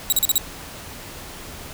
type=tone bursts; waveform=5% pulse; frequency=3848 Hz; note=B7; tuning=46 cents flat; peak=-7 dBFS; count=5; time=0.1-0.38 s; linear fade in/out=0 ms; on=24 ms; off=40 ms; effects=pink hiss -37 dBFS RMS until 1.73 s